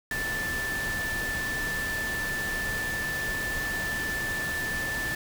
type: tone in noise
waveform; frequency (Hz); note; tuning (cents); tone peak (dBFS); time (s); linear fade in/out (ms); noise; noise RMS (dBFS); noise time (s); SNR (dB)
sine; 1760; A6; 0; -29; 0.11-5.15; 2; pink; -35; 0.11-5.15; +3
effects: none